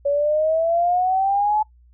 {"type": "exponential sweep", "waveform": "sine", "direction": "up", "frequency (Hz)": [562, 863], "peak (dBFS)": -16, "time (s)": [0.05, 1.63], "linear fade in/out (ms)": 10, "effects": ["noise-tail reverb RT60 0.1 s tail -20 dB re dry", "added 60 Hz sine -49 dBFS peak until 1.93 s"]}